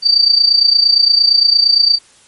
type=tone with amplitude modulation; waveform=sine; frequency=4629 Hz; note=D8; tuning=26 cents flat; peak=-4 dBFS; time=0.02-1.99 s; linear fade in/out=50 ms; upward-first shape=sine; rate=28.7 Hz; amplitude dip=75%; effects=white hiss -47 dBFS RMS until 2.27 s + MP3 48 kbps